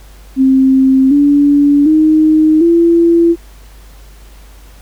sine tone with pitch steps, 264.9 / 287.2 / 311.4 / 337.6 Hz, C4 / D4 / D#4 / E4, +22 / -39 / +2 / +41 cents, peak -5 dBFS, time 0.36-3.36 s, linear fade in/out 50 ms, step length 750 ms, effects added 50 Hz sine -35 dBFS peak until 4.81 s + pink hiss -44 dBFS RMS until 4.81 s

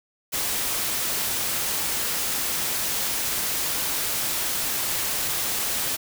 white noise, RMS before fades -26 dBFS, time 0.32-5.97 s, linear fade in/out 20 ms, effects none

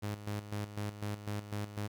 sawtooth tone with tremolo, 103.83 Hz, G#2, in tune, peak -31 dBFS, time 0.02-1.88 s, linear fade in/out 20 ms, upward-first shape square, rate 4 Hz, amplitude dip 70%, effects 11-bit

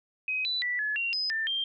sine tone with pitch steps, 2525 / 3978 / 1964 / 1708 / 2755 / 5040 / 1785 / 3177 Hz, D#7 / B7 / B6 / G#6 / F7 / D#8 / A6 / G7, +25 / +12 / -10 / +48 / -24 / +21 / +24 / +23 cents, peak -27 dBFS, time 0.28-1.64 s, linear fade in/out 2 ms, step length 170 ms, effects none

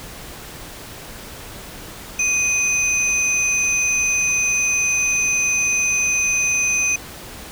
sine tone pair together, 2489 / 6122 Hz, D#7 / G8, 0 / -42 cents, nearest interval octave + major third, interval 1558 cents, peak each -17 / -18 dBFS, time 2.19-6.96 s, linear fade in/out 5 ms, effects tanh soft clip ceiling -12 dBFS + pink hiss -36 dBFS RMS until 7.51 s

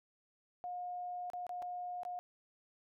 sine tone with dropouts, 716 Hz, F5, 43 cents sharp, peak -39 dBFS, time 0.64-2.19 s, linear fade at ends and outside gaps 0 ms, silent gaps 1.301-1.334 / 1.467-1.493 / 1.621-1.625 / 2.033-2.051 s, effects none

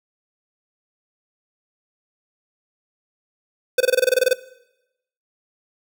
square tone bursts, 507 Hz, B4, 45 cents sharp, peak -13 dBFS, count 12, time 3.78-4.333 s, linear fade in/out 5 ms, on 25 ms, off 23 ms, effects noise-tail reverb RT60 0.9 s tail -20 dB re dry

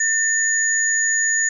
sine tone pair together, 1803 / 6807 Hz, A6 / G#8, +42 / +42 cents, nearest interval octave + major seventh, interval 2300 cents, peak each -19 dBFS, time 0-1.49 s, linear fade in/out 5 ms, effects none

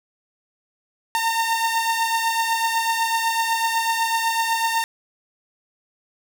sawtooth beating tone pair, 909 / 917 Hz, A#5 / A#5, -44 / -29 cents, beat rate 8 Hz, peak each -17 / -22 dBFS, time 1.15-4.84 s, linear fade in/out 0 ms, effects none

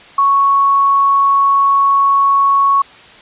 sine tone, 1108.7 Hz, C#6, in tune, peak -8 dBFS, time 0.18-2.82 s, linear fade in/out 5 ms, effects white hiss -39 dBFS RMS until 3.21 s + resampled to 8000 Hz

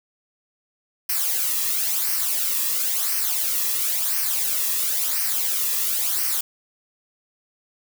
blue noise with flanger, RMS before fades -23 dBFS, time 1.09-6.41 s, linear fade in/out 5 ms, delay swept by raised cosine 0.27 to 1.37 ms, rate 0.97 Hz, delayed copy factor -0.65, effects none

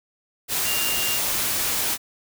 sine tone in noise, 2794 Hz, F7, in tune, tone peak -27 dBFS, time 0.64-1.2 s, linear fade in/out 50 ms, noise white, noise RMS -24 dBFS, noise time 0.48-1.98 s, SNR -6 dB, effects none

